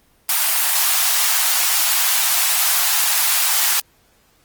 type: high-pass noise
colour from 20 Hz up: white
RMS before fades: -17 dBFS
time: 0.29-3.8 s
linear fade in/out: 2 ms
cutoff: 690 Hz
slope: 48 dB/octave
effects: pink hiss -57 dBFS RMS until 4.44 s + Opus 24 kbps